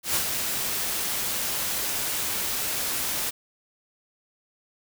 white noise with ADSR envelope, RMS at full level -23 dBFS, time 0.03-3.31 s, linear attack 120 ms, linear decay 76 ms, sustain -5 dB, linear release 19 ms, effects none

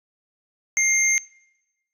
sine tone pair together, 2114 / 6335 Hz, C7 / G8, +17 / +17 cents, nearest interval octave + perfect fifth, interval 1900 cents, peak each -19 / -19 dBFS, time 0.77-1.18 s, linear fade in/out 0 ms, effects noise-tail reverb RT60 1.0 s tail -23 dB re dry + tanh soft clip ceiling -11 dBFS

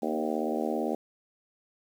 harmonic tone with a mistuned harmonic, 77.8 Hz, D#2, in tune, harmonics 3 / 4 / 5 / 6 / 7 / 8 / 9 / 10, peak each -33 / -34 / -35 / -36 / -36 / -37 / -38 / -38 dBFS, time 0.02-0.95 s, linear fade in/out 5 ms, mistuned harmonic 4, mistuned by -18 cents, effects 9-bit

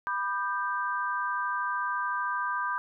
sine chord, G major, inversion first, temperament equal with one note detuned, 987.8 / 1201.4 / 1568 Hz, B5 / D6 / G6, 0 / +39 / 0 cents, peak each -32 dBFS, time 0.07-2.78 s, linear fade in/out 0 ms, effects none

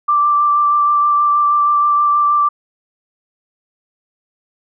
sine tone with vibrato, 1174.7 Hz, D6, in tune, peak -10 dBFS, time 0.08-2.49 s, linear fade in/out 10 ms, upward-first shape sine, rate 6.3 Hz, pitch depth 12 cents each way, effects none

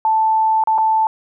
sine tone with dropouts, 880 Hz, A5, in tune, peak -12 dBFS, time 0.05-1.07 s, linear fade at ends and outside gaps 1 ms, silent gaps 0.638-0.673 / 0.78-0.784 s, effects none

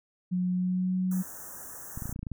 sine tone with pitch glide, 181.2 to 184.79 Hz, F#3 to F#3, -36 to -2 cents, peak -25 dBFS, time 0.31-1.23 s, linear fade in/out 20 ms, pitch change +34 cents, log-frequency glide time 0.51-0.96 s
white band-stop noise, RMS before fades -43 dBFS, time 1.11-2.13 s, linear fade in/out 5 ms, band 1800 to 5800 Hz, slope 96 dB/octave
clicks, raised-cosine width 5 ms, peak -24 dBFS, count 10, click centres 1.975 / 2.022 / 2.056 / 2.094 / 2.126 / 2.161 / 2.192 / 2.23 / 2.268 / 2.317 s
effects none

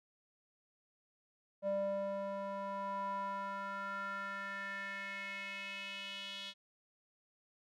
square tone with band-pass filter sweep, 197.4 Hz, G3, 12 cents sharp, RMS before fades -41 dBFS, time 1.62-6.54 s, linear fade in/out 50 ms, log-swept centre 580 to 3400 Hz, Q 4.3, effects none

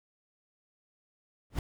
brown noise with exponential growth, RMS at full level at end -26 dBFS, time 1.5-1.59 s, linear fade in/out 2 ms, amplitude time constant 18 ms, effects none

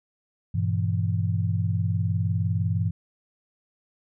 sine chord, E diminished, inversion first, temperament just, 98.89 / 118.67 / 164.81 Hz, G2 / Bb2 / E3, +16 / +31 / 0 cents, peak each -24 / -28 / -28 dBFS, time 0.54-2.91 s, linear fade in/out 10 ms, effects none

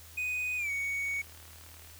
triangle tone with pitch glide, 2492 to 2233 Hz, D#7 to C#7, +2 to +12 cents, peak -29 dBFS, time 0.17-1.22 s, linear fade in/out 10 ms, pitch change -190 cents, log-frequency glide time 0.57-0.71 s
click train, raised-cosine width 0.3 ms, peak -38 dBFS, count 33, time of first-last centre 1.06-1.9 s, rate 38.1 Hz
effects added 81 Hz sine -53 dBFS peak until 1.99 s + white hiss -53 dBFS RMS until 1.99 s

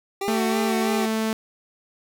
25% pulse tone with vibrato, 386.7 Hz, G4, 24 cents flat, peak -21 dBFS, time 0.21-1.06 s, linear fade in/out 5 ms, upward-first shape sine, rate 3.1 Hz, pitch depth 77 cents each way
sawtooth tone with pitch glide, 222.9 to 220.6 Hz, A3 to A3, +23 to +5 cents, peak -18 dBFS, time 0.28-1.33 s, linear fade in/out 0 ms, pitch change -18 cents, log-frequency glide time 0.73-1.01 s
effects none

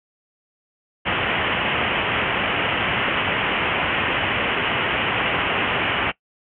white low-pass noise, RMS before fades -22 dBFS, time 1.05-6.12 s, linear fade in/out 20 ms, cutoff 3100 Hz, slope 96 dB/octave, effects noise-tail reverb RT60 0.1 s tail -21 dB re dry + high-pass 60 Hz 12 dB/octave

